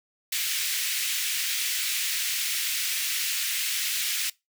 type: high-pass noise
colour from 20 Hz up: pink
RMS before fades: -28 dBFS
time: 0.32-4.3 s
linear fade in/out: 5 ms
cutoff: 2100 Hz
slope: 24 dB/octave
effects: noise-tail reverb RT60 0.2 s tail -22 dB re dry